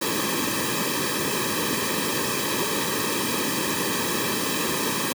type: noise with comb filter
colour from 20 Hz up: pink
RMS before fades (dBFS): -25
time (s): 0.01-5.13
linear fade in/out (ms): 10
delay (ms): 1.4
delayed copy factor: -0.9
effects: high-pass 150 Hz 12 dB/octave